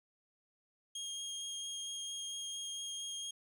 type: tone with vibrato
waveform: 25% pulse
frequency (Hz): 3243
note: G#7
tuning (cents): -42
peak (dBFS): -36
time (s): 0.95-3.31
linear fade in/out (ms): 5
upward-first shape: triangle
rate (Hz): 4.4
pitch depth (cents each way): 10
effects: none